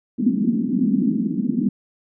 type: band-pass noise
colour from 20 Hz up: white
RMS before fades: -20 dBFS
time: 0.18-1.69 s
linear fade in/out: 5 ms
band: 190 to 270 Hz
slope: 48 dB/octave
effects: none